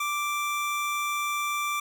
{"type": "tone", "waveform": "25% pulse", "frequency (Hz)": 1174.7, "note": "D6", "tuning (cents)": 0, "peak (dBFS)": -23, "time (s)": [0, 1.8], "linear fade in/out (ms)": 5, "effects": []}